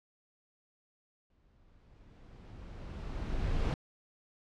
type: noise with exponential growth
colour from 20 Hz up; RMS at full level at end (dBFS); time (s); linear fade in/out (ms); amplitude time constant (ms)
brown; -29; 1.3-3.74; 2; 530
effects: low-pass 5000 Hz 12 dB/octave